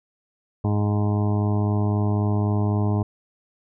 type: harmonic tone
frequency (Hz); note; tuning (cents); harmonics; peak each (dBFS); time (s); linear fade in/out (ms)
103.83; G#2; 0; 1 / 2 / 3 / 4 / 6 / 7 / 8 / 9 / 10; -20 / -26 / -30 / -32 / -36 / -37 / -38 / -39 / -40; 0.64-3.03; 5
effects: none